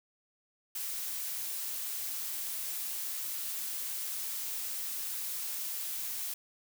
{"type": "noise", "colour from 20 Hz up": "blue", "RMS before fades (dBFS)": -37, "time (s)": [0.75, 6.34], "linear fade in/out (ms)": 5, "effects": []}